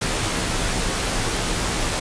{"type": "noise with comb filter", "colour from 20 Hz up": "pink", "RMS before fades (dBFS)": -23, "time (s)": [0.01, 2], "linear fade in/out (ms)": 10, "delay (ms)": 14, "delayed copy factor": -0.5, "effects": ["resampled to 22050 Hz"]}